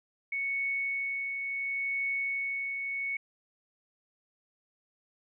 sine tone with tremolo, 2217 Hz, C#7, in tune, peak -28 dBFS, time 0.32-3.17 s, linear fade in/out 5 ms, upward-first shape triangle, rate 0.71 Hz, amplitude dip 40%, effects none

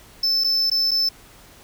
triangle tone with dropouts, 5274 Hz, E8, in tune, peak -16 dBFS, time 0.23-1.09 s, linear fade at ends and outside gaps 5 ms, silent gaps 0.439-0.443 / 0.7-0.714 / 0.91-0.914 s, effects pink hiss -48 dBFS RMS until 1.63 s

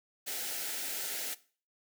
white band-stop noise, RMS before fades -37 dBFS, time 0.26-1.35 s, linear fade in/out 20 ms, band 910 to 1300 Hz, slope 96 dB/octave, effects noise-tail reverb RT60 0.4 s tail -18 dB re dry + high-pass 300 Hz 12 dB/octave

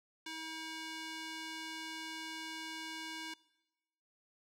square tone with band-pass filter, 320 Hz, D#4, 49 cents sharp, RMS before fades -44 dBFS, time 0.26-3.34 s, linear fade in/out 5 ms, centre 3400 Hz, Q 0.85, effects noise-tail reverb RT60 1.0 s tail -21 dB re dry

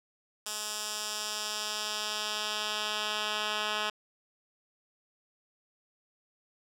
10% pulse tone with band-pass filter sweep, 212.1 Hz, G#3, 37 cents sharp, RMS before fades -34 dBFS, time 0.46-3.9 s, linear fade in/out 5 ms, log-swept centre 7400 to 2600 Hz, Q 1.1, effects none

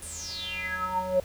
square tone with band-pass filter sweep, 185 Hz, F#3, in tune, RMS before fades -31 dBFS, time 0.02-1.2 s, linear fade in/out 2 ms, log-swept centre 9900 to 520 Hz, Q 9.8, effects added 80 Hz sine -46 dBFS peak until 1.24 s + pink hiss -49 dBFS RMS until 1.24 s

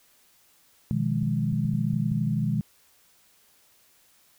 sine chord, F half-diminished seventh, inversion second, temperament equal, 123.47 / 155.56 / 174.61 / 207.7 Hz, Cb3 / Eb3 / F3 / Ab3, 0 / 0 / 0 / 0 cents, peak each -28 / -27 / -33 / -28 dBFS, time 0.91-2.61 s, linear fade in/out 0 ms
clicks, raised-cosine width 5 ms, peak -27 dBFS, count 6, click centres 1.23 / 1.525 / 1.651 / 1.737 / 1.934 / 2.118 s
effects white hiss -61 dBFS RMS until 4.38 s

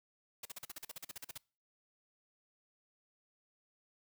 white noise bursts, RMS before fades -45 dBFS, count 15, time 0.43-1.378 s, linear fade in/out 5 ms, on 24 ms, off 42 ms, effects noise-tail reverb RT60 0.4 s tail -25 dB re dry

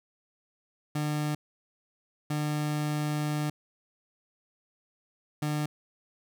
30% pulse tone bursts at uneven times, 150 Hz, D3, 37 cents sharp, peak -25 dBFS, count 3, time 0.95-1.35 / 2.3-3.5 / 5.42-5.66 s, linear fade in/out 5 ms, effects none

